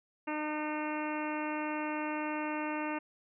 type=harmonic tone with a mistuned harmonic; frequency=303.6 Hz; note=D#4; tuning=42 cents flat; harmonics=1 / 2 / 3 / 4 / 5 / 6 / 7 / 8 / 9; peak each=-36 / -41 / -39 / -44 / -45 / -47 / -46 / -48 / -46 dBFS; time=0.27-2.99 s; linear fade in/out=10 ms; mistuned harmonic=7; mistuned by=+24 cents; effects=none